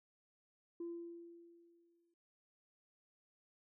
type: tone with exponential decay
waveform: sine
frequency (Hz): 340.6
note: F4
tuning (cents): -43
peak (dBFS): -39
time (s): 0.8-2.14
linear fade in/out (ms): 5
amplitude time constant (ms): 290
effects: noise-tail reverb RT60 0.6 s tail -18 dB re dry + tanh soft clip ceiling -38 dBFS